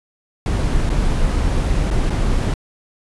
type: noise with dropouts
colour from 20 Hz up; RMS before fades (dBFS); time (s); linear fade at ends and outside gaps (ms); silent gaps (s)
brown; -17; 0.46-2.54; 2; 0.894-0.9 / 1.904-1.91 / 2.099-2.103
effects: resampled to 24000 Hz